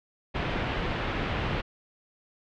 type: low-pass noise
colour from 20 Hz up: pink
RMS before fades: -30 dBFS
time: 0.34-1.62 s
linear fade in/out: 20 ms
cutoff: 3200 Hz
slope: 24 dB/octave
effects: none